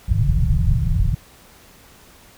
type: low-pass noise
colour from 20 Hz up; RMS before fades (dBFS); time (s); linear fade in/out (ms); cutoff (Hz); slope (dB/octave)
pink; -17; 0.08-1.15; 10; 170; 96
effects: pink hiss -48 dBFS RMS until 2.37 s